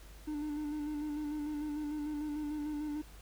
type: tone with vibrato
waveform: triangle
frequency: 298.8 Hz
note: D4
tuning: 30 cents sharp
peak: -33 dBFS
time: 0.27-3.02 s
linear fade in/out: 10 ms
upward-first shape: square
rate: 6.7 Hz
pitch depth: 30 cents each way
effects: added 50 Hz sine -51 dBFS peak until 3.21 s + pink hiss -58 dBFS RMS until 3.21 s